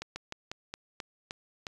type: slowing click train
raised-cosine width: 0.2 ms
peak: -20 dBFS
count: 8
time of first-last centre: 0.02-1.668 s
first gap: 140 ms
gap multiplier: 1.17
effects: resampled to 24000 Hz